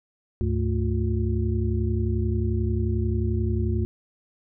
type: tone cluster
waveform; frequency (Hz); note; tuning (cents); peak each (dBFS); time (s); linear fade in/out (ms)
sine; 72.7 / 104 / 220.3 / 357; D2 / G#2 / A3 / F4; -17 / +3 / +2 / +38; -25 / -25 / -30 / -31; 0.41-3.85; 0
effects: none